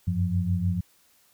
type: tone cluster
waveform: sine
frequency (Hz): 90.1 / 96.7 / 175.9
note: F#2 / G2 / F3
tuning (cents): -45 / -23 / +13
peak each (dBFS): -27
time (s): 0.07-0.81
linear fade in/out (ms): 10
effects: white hiss -62 dBFS RMS until 1.33 s